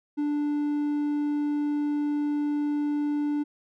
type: tone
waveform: triangle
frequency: 293.7 Hz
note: D4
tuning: in tune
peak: -22 dBFS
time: 0.17-3.44 s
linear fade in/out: 20 ms
effects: none